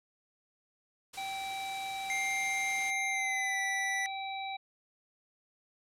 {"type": "noise", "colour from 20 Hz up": "white", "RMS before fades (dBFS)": -46, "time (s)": [1.13, 2.91], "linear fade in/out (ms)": 10}
{"type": "harmonic tone", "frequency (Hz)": 776, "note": "G5", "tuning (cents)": -18, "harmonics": [1, 3, 5], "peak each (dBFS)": [-37, -42, -44], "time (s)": [1.17, 4.57], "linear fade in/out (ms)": 10}
{"type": "tone with pitch glide", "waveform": "square", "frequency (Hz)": [2111, 1969.6], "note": ["C7", "B6"], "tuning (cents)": [15, -5], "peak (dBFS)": -32, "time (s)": [2.1, 4.06], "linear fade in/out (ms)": 0, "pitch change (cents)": -120, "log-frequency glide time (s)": [3.09, 3.59]}
{"effects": ["low-pass 10000 Hz 12 dB/octave"]}